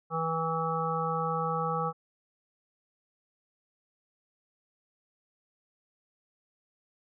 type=harmonic tone; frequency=162.8 Hz; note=E3; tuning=21 cents flat; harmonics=1 / 3 / 5 / 7 / 8; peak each=-34 / -34 / -34 / -34 / -34 dBFS; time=0.1-1.93 s; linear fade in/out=50 ms; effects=none